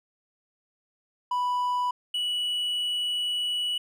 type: tone pair in turn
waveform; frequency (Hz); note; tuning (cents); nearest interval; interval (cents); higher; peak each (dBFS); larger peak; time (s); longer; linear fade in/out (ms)
triangle; 987.8 / 2943; B5 / F#7; 0 / -10; octave + perfect fifth; 1890; second; -22 / -24; first; 1.31-1.91 / 2.14-3.78; second; 5
effects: none